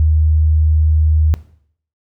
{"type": "tone", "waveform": "sine", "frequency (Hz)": 77.78, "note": "D#2", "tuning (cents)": 0, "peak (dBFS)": -9, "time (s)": [0, 1.34], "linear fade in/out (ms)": 0, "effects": ["noise-tail reverb RT60 0.6 s tail -17 dB re dry"]}